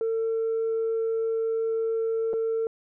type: tone with dropouts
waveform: sine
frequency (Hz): 450.5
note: A4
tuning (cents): +41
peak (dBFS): -22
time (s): 0.01-2.67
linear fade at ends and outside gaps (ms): 1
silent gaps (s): 2.332-2.337
effects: tanh soft clip ceiling -21 dBFS